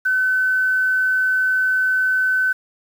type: tone with quantisation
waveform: sine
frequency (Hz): 1517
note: F#6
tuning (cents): +43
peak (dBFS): -15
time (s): 0.05-2.53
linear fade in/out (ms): 10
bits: 7
effects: none